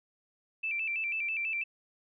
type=tone with vibrato; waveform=sine; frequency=2489 Hz; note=D#7; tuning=in tune; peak=-30 dBFS; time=0.63-1.64 s; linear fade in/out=10 ms; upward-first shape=square; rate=6.1 Hz; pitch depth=98 cents each way; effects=none